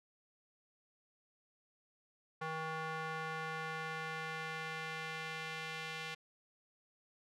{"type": "tone with band-pass filter sweep", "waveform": "square", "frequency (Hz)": 159.3, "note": "D#3", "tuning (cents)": 41, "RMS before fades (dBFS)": -42, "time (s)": [2.41, 6.15], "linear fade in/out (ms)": 10, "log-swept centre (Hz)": [1200, 2600], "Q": 1.3, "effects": []}